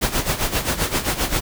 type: noise with tremolo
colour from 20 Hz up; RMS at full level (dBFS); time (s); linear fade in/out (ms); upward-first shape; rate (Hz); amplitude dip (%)
pink; -19; 0.01-1.41; 20; sine; 7.6; 75
effects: none